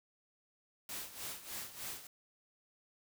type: noise with tremolo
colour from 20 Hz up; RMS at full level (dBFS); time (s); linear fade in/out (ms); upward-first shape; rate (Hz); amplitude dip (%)
white; -42; 0.89-2.07; 2; sine; 3.3; 75
effects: none